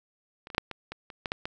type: clicks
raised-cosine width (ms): 0.3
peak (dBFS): -27 / -26 / -18 / -6 / -20 / -21 / -27 / -15 / -13 / -17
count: 10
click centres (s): 0.471 / 0.502 / 0.548 / 0.581 / 0.713 / 0.92 / 1.102 / 1.258 / 1.319 / 1.455
effects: none